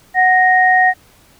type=tone pair together; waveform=sine; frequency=740 / 1864.7 Hz; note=F#5 / A#6; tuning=0 / 0 cents; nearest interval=octave + major third; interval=1600 cents; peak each=-11 dBFS; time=0.14-0.94 s; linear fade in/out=50 ms; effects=pink hiss -49 dBFS RMS until 1.39 s